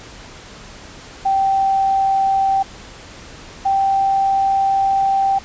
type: tone pair in turn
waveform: sine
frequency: 778 / 781.2 Hz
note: G5 / G5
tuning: -13 / -6 cents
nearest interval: unison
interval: 7 cents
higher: second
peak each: -13 dBFS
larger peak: neither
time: 1.25-2.63 / 3.65-5.39 s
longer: second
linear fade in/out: 10 ms
effects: pink hiss -38 dBFS RMS until 5.44 s + resampled to 16000 Hz